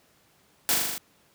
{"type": "noise with echo", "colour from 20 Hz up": "white", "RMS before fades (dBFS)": -23, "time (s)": [0.69, 0.74], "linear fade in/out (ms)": 0, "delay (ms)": 40, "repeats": 6, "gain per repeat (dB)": -2, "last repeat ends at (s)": 0.98, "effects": ["pink hiss -62 dBFS RMS until 1.34 s", "high-pass 100 Hz 12 dB/octave"]}